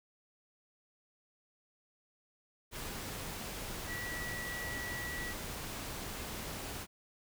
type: tone in noise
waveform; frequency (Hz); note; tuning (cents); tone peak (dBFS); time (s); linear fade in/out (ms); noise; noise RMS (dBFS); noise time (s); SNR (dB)
sine; 1940; B6; -31; -40; 3.86-5.35; 50; pink; -42; 2.71-6.87; -1
effects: none